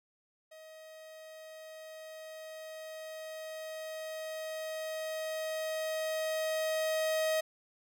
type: tone with level ramp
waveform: 45% pulse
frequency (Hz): 632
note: D#5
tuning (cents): +27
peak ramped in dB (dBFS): -50 to -28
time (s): 0.51-7.41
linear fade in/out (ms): 10
effects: none